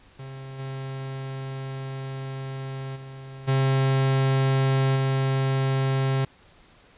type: tone with level steps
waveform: 45% pulse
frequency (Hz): 133.9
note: C3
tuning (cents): +40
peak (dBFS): -36 / -31 / -38 / -19 / -21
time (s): 0.19-6.25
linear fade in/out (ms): 5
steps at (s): 0.58 / 2.95 / 3.47 / 4.95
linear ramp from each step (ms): 20
effects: pink hiss -55 dBFS RMS until 6.97 s + resampled to 8000 Hz